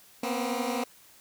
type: tone cluster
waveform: 15% pulse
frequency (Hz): 237.8 / 248.4 / 261.7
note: A#3 / B3 / C4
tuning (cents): +35 / +10 / 0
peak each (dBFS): -25 / -28 / -27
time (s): 0.23-0.84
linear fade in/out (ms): 5
effects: white hiss -56 dBFS RMS until 1.2 s